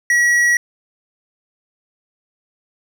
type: tone with tanh clipping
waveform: sine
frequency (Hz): 1921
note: B6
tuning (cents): -48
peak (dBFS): -13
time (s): 0.1-0.57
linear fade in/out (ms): 2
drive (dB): 11
effects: none